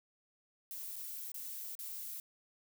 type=noise with dropouts; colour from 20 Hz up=violet; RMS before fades=-44 dBFS; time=0.71-2.2 s; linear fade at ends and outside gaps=1 ms; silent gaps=0.959-0.963 / 1.318-1.343 / 1.752-1.79 s; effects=none